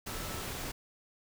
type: tone in noise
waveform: sine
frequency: 1318.5 Hz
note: E6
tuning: in tune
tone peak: -49 dBFS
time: 0.07-0.42 s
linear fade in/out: 10 ms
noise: pink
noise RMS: -39 dBFS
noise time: 0.06-0.72 s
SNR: -13 dB
effects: none